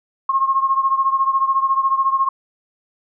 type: beating tone pair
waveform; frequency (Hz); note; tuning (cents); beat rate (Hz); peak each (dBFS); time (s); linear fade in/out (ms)
sine; 1074 / 1088; C6 / C#6; +45 / -33; 14; -16 / -20; 0.29-2.29; 5
effects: none